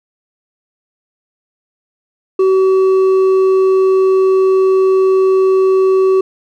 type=tone with hard clipping; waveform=sine; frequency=379.8 Hz; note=F#4; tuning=45 cents sharp; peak=-9 dBFS; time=2.39-6.21 s; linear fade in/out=5 ms; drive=4 dB; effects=none